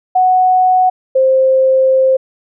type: tone pair in turn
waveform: sine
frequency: 740 / 525.8 Hz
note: F#5 / C5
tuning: 0 / +8 cents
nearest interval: tritone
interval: 592 cents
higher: first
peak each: -7 dBFS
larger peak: neither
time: 0.15-0.9 / 1.15-2.17 s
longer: second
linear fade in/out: 10 ms
effects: none